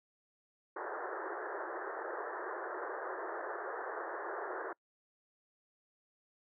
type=band-pass noise; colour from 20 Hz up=pink; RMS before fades=-41 dBFS; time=0.76-4.73 s; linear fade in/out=5 ms; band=340 to 1800 Hz; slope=96 dB/octave; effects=noise-tail reverb RT60 0.1 s tail -26 dB re dry